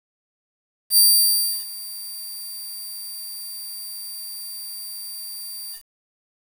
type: tone with ADSR envelope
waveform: 10% pulse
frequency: 4699 Hz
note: D8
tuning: in tune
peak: -4 dBFS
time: 0.9-5.83 s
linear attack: 72 ms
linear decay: 670 ms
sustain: -21 dB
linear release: 110 ms
effects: 7-bit